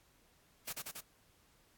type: noise with echo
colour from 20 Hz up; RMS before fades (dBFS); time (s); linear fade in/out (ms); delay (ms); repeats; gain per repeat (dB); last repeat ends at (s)
white; -40; 0.67-0.73; 10; 93; 3; -2; 1.009
effects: pink hiss -69 dBFS RMS until 1.77 s + AAC 64 kbps